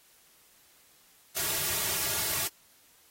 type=noise with comb filter; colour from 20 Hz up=white; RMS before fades=-30 dBFS; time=1.36-2.48 s; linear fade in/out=10 ms; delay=3.9 ms; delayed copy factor=-0.8; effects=white hiss -61 dBFS RMS until 3.1 s + AAC 48 kbps